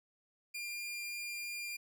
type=tone; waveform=sawtooth; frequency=2401 Hz; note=D7; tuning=38 cents sharp; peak=-36 dBFS; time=0.54-1.77 s; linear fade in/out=10 ms; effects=none